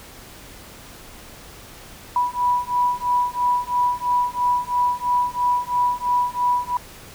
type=beating tone pair; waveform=sine; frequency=980 / 983 Hz; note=B5 / B5; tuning=-14 / -8 cents; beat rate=3 Hz; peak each=-21 dBFS; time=2.16-6.77 s; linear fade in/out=2 ms; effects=pink hiss -42 dBFS RMS until 7.14 s